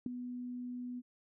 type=tone with ADSR envelope; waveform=sine; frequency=246.9 Hz; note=B3; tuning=in tune; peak=-29 dBFS; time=0.06-1.02 s; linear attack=3 ms; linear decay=9 ms; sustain=-10 dB; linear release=37 ms; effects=none